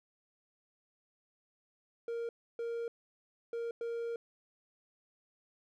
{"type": "tone bursts at uneven times", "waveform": "triangle", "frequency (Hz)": 466.2, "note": "A#4", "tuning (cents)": 0, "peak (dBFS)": -33, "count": 4, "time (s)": [[2.08, 2.29], [2.59, 2.88], [3.53, 3.71], [3.81, 4.16]], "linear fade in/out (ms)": 2, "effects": []}